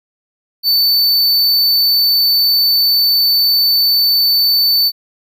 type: tone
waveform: square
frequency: 4521 Hz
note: C#8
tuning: 33 cents sharp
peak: -10 dBFS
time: 0.63-4.92 s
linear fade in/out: 50 ms
effects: none